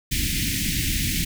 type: band-stop noise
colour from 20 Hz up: pink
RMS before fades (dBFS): -24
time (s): 0.11-1.25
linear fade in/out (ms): 10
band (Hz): 310 to 1900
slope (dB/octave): 48
effects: none